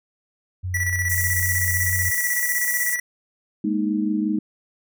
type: tone with vibrato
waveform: sine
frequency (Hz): 91.1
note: F#2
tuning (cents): -26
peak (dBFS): -24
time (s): 0.63-2.11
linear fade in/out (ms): 20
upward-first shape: sine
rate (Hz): 6.2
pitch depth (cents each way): 13
type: tone with tremolo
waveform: square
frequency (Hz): 1952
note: B6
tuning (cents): -21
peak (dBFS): -21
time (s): 0.74-3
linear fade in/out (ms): 5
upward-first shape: square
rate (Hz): 16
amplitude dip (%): 50
type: high-pass noise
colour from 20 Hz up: white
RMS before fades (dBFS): -26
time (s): 1.09-2.95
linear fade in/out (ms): 10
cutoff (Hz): 6200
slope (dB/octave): 48
type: chord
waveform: sine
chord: Ab suspended second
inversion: none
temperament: equal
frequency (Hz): 207.7 / 233.1 / 311.1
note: Ab3 / Bb3 / Eb4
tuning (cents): 0 / 0 / 0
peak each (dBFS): -23 / -27 / -23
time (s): 3.64-4.39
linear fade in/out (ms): 5
effects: none